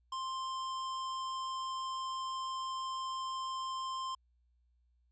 square tone, 1049 Hz, C6, 4 cents sharp, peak -37 dBFS, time 0.12-4.15 s, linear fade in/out 5 ms, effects added 60 Hz sine -69 dBFS peak until 5.11 s + resampled to 16000 Hz

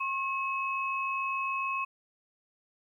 sine tone pair together, 1080 / 2567 Hz, C#6 / E7, -45 / -47 cents, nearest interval octave + minor third, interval 1498 cents, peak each -31 / -33 dBFS, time 0-1.85 s, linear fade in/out 10 ms, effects 11-bit

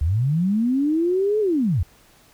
sine linear two-way sweep, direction up then down, 68.1 to 436.3 to 68.1 Hz, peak -17 dBFS, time 0.01-1.83 s, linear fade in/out 5 ms, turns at 1.4 s, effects pink hiss -54 dBFS RMS until 2.33 s

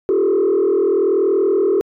sine tone with frequency modulation, 392 Hz, G4, in tune, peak -11 dBFS, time 0.09-1.81 s, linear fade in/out 0 ms, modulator 40.8 Hz, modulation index 1.2, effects tanh soft clip ceiling -10 dBFS

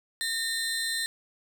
30% pulse tone pair together, 1824 / 4083 Hz, A#6 / C8, -38 / -43 cents, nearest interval octave + major second, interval 1395 cents, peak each -28 dBFS, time 0.21-1.06 s, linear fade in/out 0 ms, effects none

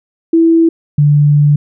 sine tone pair in turn, 329.6 / 146.54 Hz, E4 / D3, 0 / -3 cents, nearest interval octave + major second, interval 1403 cents, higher first, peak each -5 dBFS, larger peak neither, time 0.33-0.69 / 0.98-1.56 s, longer second, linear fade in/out 5 ms, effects none

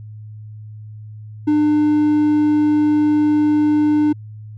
triangle tone, 300 Hz, D4, 37 cents sharp, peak -10 dBFS, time 1.47-4.13 s, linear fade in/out 10 ms, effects added 107 Hz sine -32 dBFS peak until 4.57 s

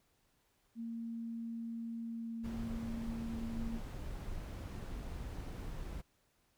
sine tone with pitch glide, 230 to 228.5 Hz, A#3 to A#3, -23 to -34 cents, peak -39 dBFS, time 0.75-3.81 s, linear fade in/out 50 ms, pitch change -11 cents, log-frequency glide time 2.04-2.45 s
brown noise, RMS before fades -43 dBFS, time 2.43-6.02 s, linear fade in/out 20 ms
effects pink hiss -75 dBFS RMS until 6.57 s

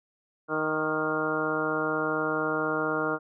harmonic tone with a mistuned harmonic, 155.8 Hz, D#3, 3 cents sharp, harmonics 1 / 2 / 3 / 4 / 5 / 6 / 7 / 8 / 9, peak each -40 / -32 / -31 / -34 / -38 / -39 / -36 / -35 / -31 dBFS, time 0.48-3.19 s, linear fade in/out 50 ms, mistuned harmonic 8, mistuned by -30 cents, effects none

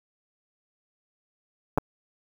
clicks, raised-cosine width 1 ms, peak -9 dBFS, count 2, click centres 1.776 / 1.783 s, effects 7-bit

